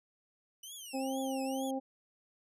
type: tone with vibrato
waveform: 15% pulse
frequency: 2952 Hz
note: F#7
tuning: 5 cents flat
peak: -38 dBFS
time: 0.63-1.71 s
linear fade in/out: 5 ms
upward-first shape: triangle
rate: 2.2 Hz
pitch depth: 270 cents each way
type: harmonic tone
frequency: 266 Hz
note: C4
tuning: 29 cents sharp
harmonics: 1 / 2 / 3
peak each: -35 / -38 / -40 dBFS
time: 0.93-1.8 s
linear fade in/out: 20 ms
effects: resampled to 32000 Hz